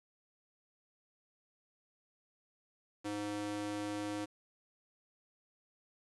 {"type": "tone with high-pass filter", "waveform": "square", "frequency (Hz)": 103.6, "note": "G#2", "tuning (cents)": -4, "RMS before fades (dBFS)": -39, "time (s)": [3.04, 4.26], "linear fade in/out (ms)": 20, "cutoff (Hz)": 290, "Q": 1.6, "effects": ["resampled to 24000 Hz", "10-bit"]}